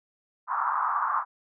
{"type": "band-pass noise", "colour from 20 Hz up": "pink", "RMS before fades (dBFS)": -27, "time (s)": [0.47, 1.25], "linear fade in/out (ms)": 50, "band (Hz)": [930, 1300], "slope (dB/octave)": 48, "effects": []}